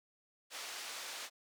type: band-pass noise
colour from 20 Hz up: white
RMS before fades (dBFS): -45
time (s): 0.5-1.3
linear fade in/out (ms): 50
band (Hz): 530 to 6000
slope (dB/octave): 12
effects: none